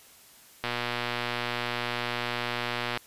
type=click train; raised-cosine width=0.3 ms; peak=-13 dBFS; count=281; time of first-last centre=0.64-2.973 s; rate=120 Hz; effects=white hiss -54 dBFS RMS until 3.06 s + resampled to 32000 Hz